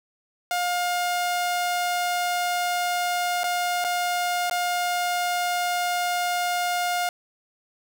sawtooth tone with dropouts, 710 Hz, F5, 28 cents sharp, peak -19 dBFS, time 0.51-7.09 s, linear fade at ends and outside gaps 1 ms, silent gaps 3.434-3.441 / 3.842-3.847 / 4.498-4.511 s, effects none

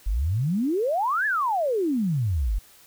sine exponential two-way sweep, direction up then down, 42.96 to 1768 to 42.96 Hz, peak -21 dBFS, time 0.06-2.59 s, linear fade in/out 10 ms, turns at 1.26 s, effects white hiss -53 dBFS RMS until 2.86 s

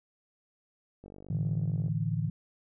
click train, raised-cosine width 2 ms, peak -35 dBFS, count 42, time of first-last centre 1.04-1.882 s, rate 48.7 Hz
sine chord, A suspended fourth, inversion none, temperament equal, 110 / 146.83 / 164.81 Hz, A2 / D3 / E3, 0 / 0 / 0 cents, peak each -32 dBFS, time 1.3-2.3 s, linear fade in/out 5 ms
effects none

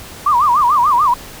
sine tone with vibrato, 1077 Hz, C6, 50 cents sharp, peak -9 dBFS, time 0.26-1.14 s, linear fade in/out 5 ms, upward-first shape sine, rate 6.8 Hz, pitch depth 230 cents each way, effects pink hiss -34 dBFS RMS until 1.4 s

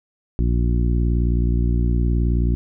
harmonic tone, 59.1 Hz, A#1, 24 cents sharp, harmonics 1 / 2 / 3 / 4 / 5 / 6, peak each -17 / -23 / -27 / -29 / -31 / -33 dBFS, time 0.39-2.55 s, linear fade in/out 0 ms, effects none

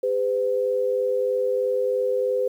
sine tone pair together, 403.9 / 507 Hz, G#4 / B4, -48 / +45 cents, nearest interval major third, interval 393 cents, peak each -26 / -21 dBFS, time 0.03-2.48 s, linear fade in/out 5 ms, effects 9-bit

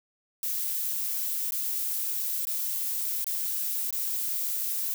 violet noise with dropouts, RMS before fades -30 dBFS, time 0.43-4.94 s, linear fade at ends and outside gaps 1 ms, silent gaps 1.508-1.521 / 2.452-2.47 / 3.243-3.267 / 3.907-3.926 s, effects none

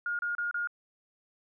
sine tone bursts, 1424 Hz, F6, 33 cents sharp, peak -29 dBFS, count 4, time 0.06-0.673 s, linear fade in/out 2 ms, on 130 ms, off 31 ms, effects none

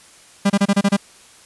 45% pulse tone bursts, 199.9 Hz, G3, 34 cents sharp, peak -12 dBFS, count 7, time 0.45-0.968 s, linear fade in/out 10 ms, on 50 ms, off 28 ms, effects white hiss -47 dBFS RMS until 1.45 s + resampled to 24000 Hz

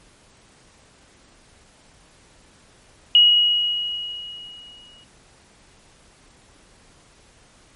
sine tone with exponential decay, 2900 Hz, F#7, 35 cents flat, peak -8 dBFS, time 3.15-5.04 s, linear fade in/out 1 ms, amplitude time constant 410 ms, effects pink hiss -53 dBFS RMS until 7.75 s + MP3 48 kbps

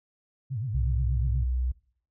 sine tone with vibrato, 117.5 Hz, A#2, 14 cents sharp, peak -28 dBFS, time 0.5-1.45 s, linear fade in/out 20 ms, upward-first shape sine, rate 8.3 Hz, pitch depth 260 cents each way
sine tone with pitch glide, 63 to 62.31 Hz, B1 to B1, +35 to +16 cents, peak -24 dBFS, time 0.74-1.72 s, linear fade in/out 10 ms, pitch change -19 cents, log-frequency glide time 0.99-1.11 s
effects noise-tail reverb RT60 0.6 s tail -23 dB re dry

